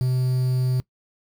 triangle tone with quantisation, 127.7 Hz, C3, 42 cents flat, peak -17 dBFS, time 0.01-0.8 s, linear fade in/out 0 ms, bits 7, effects noise-tail reverb RT60 0.1 s tail -21 dB re dry

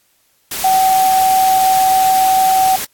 sine tone in noise, 760 Hz, F#5, 46 cents sharp, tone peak -9 dBFS, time 0.64-2.76 s, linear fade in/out 5 ms, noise white, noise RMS -22 dBFS, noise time 0.51-2.85 s, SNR +10 dB, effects white hiss -58 dBFS RMS until 2.93 s + AAC 64 kbps

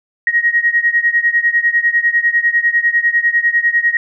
sine beating tone pair, 1880 / 1890 Hz, A#6 / A#6, +14 / +23 cents, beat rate 10 Hz, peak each -13 / -15 dBFS, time 0.27-3.97 s, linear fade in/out 2 ms, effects none

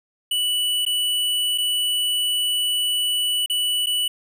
square tone with dropouts, 2960 Hz, F#7, in tune, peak -20 dBFS, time 0.31-4.08 s, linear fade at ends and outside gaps 5 ms, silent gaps 0.852-0.863 / 1.578-1.582 / 3.461-3.498 / 3.861-3.868 s, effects none

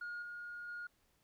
sine tone with level steps, 1430 Hz, F6, 41 cents sharp, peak -39 / -43 / -41 dBFS, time 0.01-0.87 s, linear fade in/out 5 ms, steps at 0.22 / 0.68 s, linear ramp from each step 5 ms, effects tanh soft clip ceiling -39 dBFS + pink hiss -75 dBFS RMS until 1.23 s

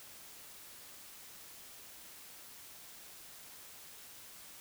silence, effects white hiss -53 dBFS RMS until 4.6 s

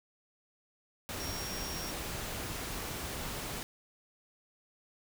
sine tone in noise, 5588 Hz, F8, in tune, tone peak -42 dBFS, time 1.2-1.91 s, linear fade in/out 0 ms, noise pink, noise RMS -39 dBFS, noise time 1.09-3.63 s, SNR -6 dB, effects none

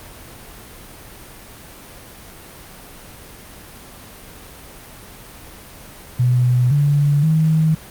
sine tone with pitch steps, 124.2 / 144.4 / 158 Hz, B2 / D3 / D#3, +10 / -29 / +27 cents, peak -12 dBFS, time 6.19-7.75 s, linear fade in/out 10 ms, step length 520 ms, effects pink hiss -39 dBFS RMS until 7.9 s + Opus 32 kbps

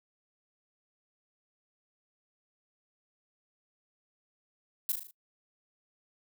violet noise with echo, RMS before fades -29 dBFS, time 4.89-4.92 s, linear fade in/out 2 ms, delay 38 ms, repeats 5, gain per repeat -5 dB, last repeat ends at 5.11 s, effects noise-tail reverb RT60 0.1 s tail -22 dB re dry

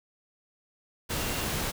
sine tone in noise, 2766 Hz, F7, 17 cents flat, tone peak -42 dBFS, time 1.19-1.46 s, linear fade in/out 20 ms, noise pink, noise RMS -31 dBFS, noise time 1.09-1.72 s, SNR -14 dB, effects none

